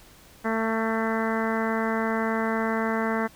harmonic tone, 223.5 Hz, A3, 27 cents sharp, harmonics 1 / 2 / 3 / 4 / 5 / 6 / 7 / 8 / 9, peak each -27 / -30 / -32 / -33 / -34 / -35 / -35 / -36 / -37 dBFS, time 0.44-3.28 s, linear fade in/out 20 ms, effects pink hiss -52 dBFS RMS until 3.35 s

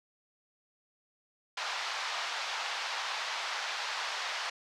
pink band-pass noise, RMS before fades -36 dBFS, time 1.57-4.5 s, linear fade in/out 5 ms, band 770 to 5400 Hz, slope 24 dB/octave, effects none

